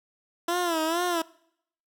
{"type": "tone with vibrato", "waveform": "15% pulse", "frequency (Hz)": 335.9, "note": "E4", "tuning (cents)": 33, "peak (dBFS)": -18, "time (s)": [0.48, 1.22], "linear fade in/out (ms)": 5, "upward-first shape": "sine", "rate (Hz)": 2.2, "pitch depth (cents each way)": 110, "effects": ["noise-tail reverb RT60 0.7 s tail -23 dB re dry"]}